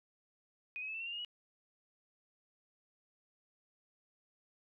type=tone with pitch steps; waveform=sine; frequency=2489 / 2546 / 2604 / 2663 / 2724 / 2786 / 2849 / 2914 Hz; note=D#7 / D#7 / E7 / E7 / F7 / F7 / F7 / F#7; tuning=0 / +39 / -22 / +17 / -44 / -5 / +34 / -27 cents; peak=-39 dBFS; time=0.76-1.248 s; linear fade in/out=0 ms; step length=61 ms; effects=none